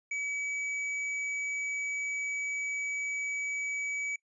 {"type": "tone with hard clipping", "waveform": "triangle", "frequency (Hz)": 2281, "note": "C#7", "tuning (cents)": 49, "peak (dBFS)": -33, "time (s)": [0.11, 4.16], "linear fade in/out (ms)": 5, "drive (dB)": 10, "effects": ["noise-tail reverb RT60 0.1 s tail -23 dB re dry", "resampled to 22050 Hz"]}